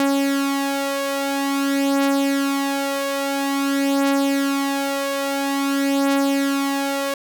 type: beating tone pair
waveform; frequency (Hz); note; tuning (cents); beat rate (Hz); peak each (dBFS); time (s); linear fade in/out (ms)
sawtooth; 276.6 / 277.09; C#4 / C#4; -4 / -1; 0.49; -20 / -16; 0-7.14; 2
effects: none